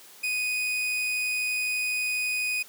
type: tone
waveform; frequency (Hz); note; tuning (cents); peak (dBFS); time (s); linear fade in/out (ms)
40% pulse; 2489; D#7; 0; -25; 0.23-2.63; 10
effects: white hiss -50 dBFS RMS until 2.68 s + high-pass 200 Hz 12 dB/octave